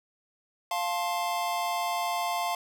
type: chord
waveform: square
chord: F major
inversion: none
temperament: equal with one note detuned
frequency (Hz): 698.5 / 880 / 1061.1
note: F5 / A5 / C6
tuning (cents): 0 / 0 / +24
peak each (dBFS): -31 / -34 / -34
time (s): 0.71-2.55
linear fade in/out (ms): 2
effects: none